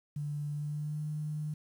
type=tone with pitch glide; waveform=sine; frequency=146.83 to 151.66 Hz; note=D3 to D#3; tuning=0 to -44 cents; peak=-33 dBFS; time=0.16-1.54 s; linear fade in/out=5 ms; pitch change=+56 cents; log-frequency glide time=0.51-1.04 s; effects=10-bit